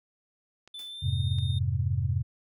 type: clicks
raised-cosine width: 0.2 ms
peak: -33 dBFS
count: 2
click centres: 0.676 / 1.386 s
type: tone with pitch glide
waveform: triangle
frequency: 3520 to 3653 Hz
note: A7 to A#7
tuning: 0 to -36 cents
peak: -37 dBFS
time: 0.74-1.59 s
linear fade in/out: 5 ms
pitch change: +64 cents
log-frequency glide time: 0.88-1.12 s
type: noise with exponential decay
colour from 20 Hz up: white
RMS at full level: -48 dBFS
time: 0.79-1 s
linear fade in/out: 2 ms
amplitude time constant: 44 ms
type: chord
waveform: sine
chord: F minor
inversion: none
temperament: equal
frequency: 87.31 / 103.83 / 130.81 Hz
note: F2 / Ab2 / C3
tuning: 0 / 0 / 0 cents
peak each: -29 dBFS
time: 1.02-2.23 s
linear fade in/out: 20 ms
effects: none